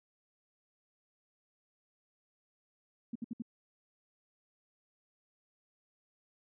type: tone bursts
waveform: sine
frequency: 233.1 Hz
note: A#3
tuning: in tune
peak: -35 dBFS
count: 4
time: 3.13-3.422 s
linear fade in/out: 5 ms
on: 25 ms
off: 64 ms
effects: none